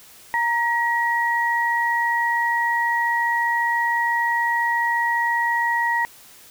sine tone pair together, 932.3 / 1907.1 Hz, A#5 / A#6, 0 / +39 cents, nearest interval octave, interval 1239 cents, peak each -21 dBFS, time 0.34-6.05 s, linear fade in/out 0 ms, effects white hiss -47 dBFS RMS until 6.5 s

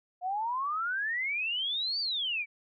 sine exponential two-way sweep, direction up then down, 706 to 4699 to 2256 Hz, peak -29 dBFS, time 0.21-2.46 s, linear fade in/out 50 ms, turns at 2 s, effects none

